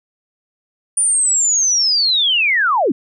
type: linear sweep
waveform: sine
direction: down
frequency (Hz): 9440 to 213.9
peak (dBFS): -12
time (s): 0.97-2.92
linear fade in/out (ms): 5
effects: none